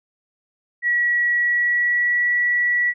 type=tone with pitch glide; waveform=sine; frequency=1926 to 1942.8 Hz; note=B6 to B6; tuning=-44 to -29 cents; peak=-16 dBFS; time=0.82-2.94 s; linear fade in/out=50 ms; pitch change=+15 cents; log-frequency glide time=1.34-2.33 s; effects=none